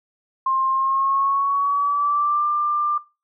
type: tone with pitch glide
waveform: sine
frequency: 1060 to 1189.8 Hz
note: C6 to D6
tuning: +22 to +22 cents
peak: -17 dBFS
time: 0.46-2.98 s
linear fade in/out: 5 ms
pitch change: +200 cents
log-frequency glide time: 0.7-2.46 s
effects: noise-tail reverb RT60 0.3 s tail -22 dB re dry